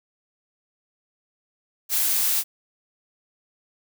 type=noise; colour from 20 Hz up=blue; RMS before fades=-22 dBFS; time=1.89-2.44 s; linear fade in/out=50 ms; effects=none